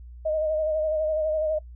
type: tone with vibrato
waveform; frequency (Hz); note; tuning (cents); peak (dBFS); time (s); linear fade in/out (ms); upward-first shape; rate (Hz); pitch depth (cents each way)
sine; 622.3; D#5; 0; -22; 0.25-1.59; 10; sine; 12; 35
effects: noise-tail reverb RT60 0.1 s tail -22 dB re dry + added 60 Hz sine -40 dBFS peak until 1.75 s